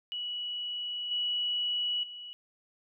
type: tone with level steps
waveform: sine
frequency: 2935 Hz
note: F#7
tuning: 15 cents flat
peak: -33 / -28 / -41 dBFS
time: 0.12-2.33 s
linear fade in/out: 0 ms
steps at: 1.11 / 2.03 s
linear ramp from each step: 5 ms
effects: none